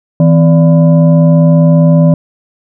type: tone with frequency modulation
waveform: sine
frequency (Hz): 162.5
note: E3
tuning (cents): -24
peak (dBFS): -3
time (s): 0.2-2.14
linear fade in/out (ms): 2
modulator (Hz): 420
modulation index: 0.67
effects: none